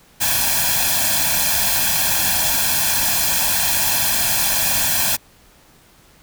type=noise with comb filter; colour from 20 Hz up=white; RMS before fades=-18 dBFS; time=0.2-5.17 s; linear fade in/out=20 ms; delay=1.2 ms; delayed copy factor=+0.8; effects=pink hiss -51 dBFS RMS until 6.22 s